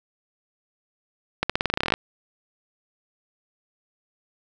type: accelerating click train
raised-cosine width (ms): 0.3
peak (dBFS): -5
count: 15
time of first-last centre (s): 1.43-1.939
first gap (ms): 66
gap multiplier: 0.9
effects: none